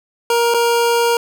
25% pulse tone with dropouts, 470 Hz, A#4, 14 cents sharp, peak -9 dBFS, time 0.3-1.17 s, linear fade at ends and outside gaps 2 ms, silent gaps 0.54-0.544 s, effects none

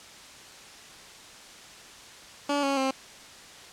15% pulse tone with pitch steps, 286.6 / 276 / 265.9 Hz, D4 / C#4 / C4, -42 / -7 / +28 cents, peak -18 dBFS, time 2.49-2.91 s, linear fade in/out 5 ms, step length 140 ms, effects white hiss -47 dBFS RMS until 3.72 s + low-pass 7000 Hz 12 dB/octave

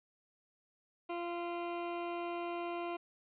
20% pulse tone, 345.2 Hz, F4, 20 cents flat, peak -32 dBFS, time 1.09-2.97 s, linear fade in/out 10 ms, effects resampled to 8000 Hz + 11-bit

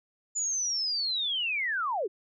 sine linear sweep, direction down, 7030 to 332.8 Hz, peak -27 dBFS, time 0.35-2.08 s, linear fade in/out 20 ms, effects none

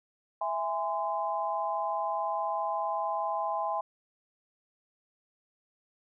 sine chord, E augmented, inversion none, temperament just, 659.3 / 824.1 / 1030.1 Hz, E5 / G#5 / B#5, 0 / -14 / -27 cents, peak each -34 / -32 / -33 dBFS, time 0.41-3.81 s, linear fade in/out 5 ms, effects none

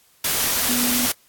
sine tone in noise, 244.7 Hz, B3, 16 cents flat, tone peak -23 dBFS, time 0.69-1.06 s, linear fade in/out 5 ms, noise white, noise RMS -21 dBFS, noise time 0.24-1.12 s, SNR -5 dB, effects white hiss -57 dBFS RMS until 1.28 s + AAC 64 kbps

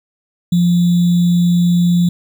sine tone with sample-and-hold, 174.61 Hz, F3, in tune, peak -9 dBFS, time 0.52-2.09 s, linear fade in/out 5 ms, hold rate 3675 Hz, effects none

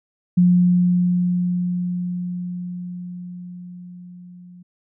sine tone with level ramp, 178.2 Hz, F3, 35 cents sharp, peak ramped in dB -10 to -40 dBFS, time 0.37-4.63 s, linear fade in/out 10 ms, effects none

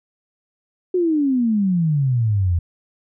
sine exponential sweep, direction down, 372 to 82.41 Hz, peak -15 dBFS, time 0.94-2.59 s, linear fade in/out 5 ms, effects none

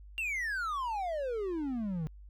triangle exponential sweep, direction down, 2794 to 150 Hz, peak -30 dBFS, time 0.18-2.07 s, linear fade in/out 0 ms, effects added 50 Hz sine -48 dBFS peak until 2.29 s

